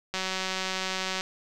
click train, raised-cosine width 0.2 ms, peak -13 dBFS, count 202, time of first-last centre 0.14-1.209 s, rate 188 Hz, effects none

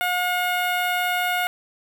15% pulse tone with notch filter, 719 Hz, F#5, 50 cents flat, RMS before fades -23 dBFS, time 0.01-1.47 s, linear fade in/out 0 ms, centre 6400 Hz, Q 1.2, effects none

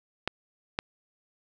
clicks, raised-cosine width 0.3 ms, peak -11 dBFS, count 2, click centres 0.276 / 0.789 s, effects none

